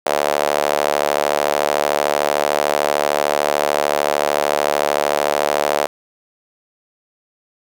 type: tone with high-pass filter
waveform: sawtooth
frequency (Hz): 73.42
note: D2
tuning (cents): 0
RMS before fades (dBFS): -18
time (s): 0.06-5.87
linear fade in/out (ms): 5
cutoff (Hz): 600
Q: 2.6
effects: none